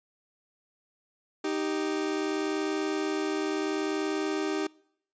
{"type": "tone pair together", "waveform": "40% pulse", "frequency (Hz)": [310.4, 391.1], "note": ["D#4", "G4"], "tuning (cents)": [-4, -4], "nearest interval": "major third", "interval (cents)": 400, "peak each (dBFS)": [-30, -30], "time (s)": [1.44, 4.67], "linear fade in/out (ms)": 5, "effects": ["noise-tail reverb RT60 0.7 s tail -25 dB re dry", "resampled to 16000 Hz"]}